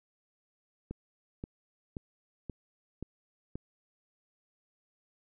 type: click train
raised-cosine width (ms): 3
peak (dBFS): -25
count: 6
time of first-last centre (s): 0.91-3.556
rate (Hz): 1.89
effects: none